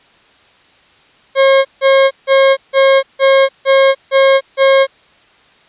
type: tone bursts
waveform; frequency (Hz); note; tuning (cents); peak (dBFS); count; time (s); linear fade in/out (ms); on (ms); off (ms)
40% pulse; 540; C#5; -45; -5; 8; 1.35-4.87; 50; 300; 160
effects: white hiss -48 dBFS RMS until 5.68 s + resampled to 8000 Hz